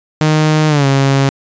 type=tone with pitch glide; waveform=sawtooth; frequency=154.6 to 136.94 Hz; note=D#3 to C#3; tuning=-11 to -21 cents; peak=-5 dBFS; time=0.21-1.29 s; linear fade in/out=0 ms; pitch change=-210 cents; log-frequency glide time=0.68-0.86 s; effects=resampled to 16000 Hz